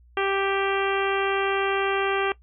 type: harmonic tone with a mistuned harmonic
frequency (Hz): 392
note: G4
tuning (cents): 0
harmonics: 1 / 2 / 3 / 4 / 5 / 6 / 7 / 8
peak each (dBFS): -25 / -29 / -29 / -31 / -34 / -35 / -33 / -36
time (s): 0.17-2.32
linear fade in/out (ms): 2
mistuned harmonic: 8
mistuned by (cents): +31
effects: noise-tail reverb RT60 0.1 s tail -19 dB re dry + added 60 Hz sine -51 dBFS peak until 2.42 s